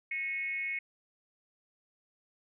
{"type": "tone with frequency modulation", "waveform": "sine", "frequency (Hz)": 2191, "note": "C#7", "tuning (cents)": -21, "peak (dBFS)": -32, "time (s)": [0.11, 0.79], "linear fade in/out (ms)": 5, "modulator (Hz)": 305, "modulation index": 0.56, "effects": []}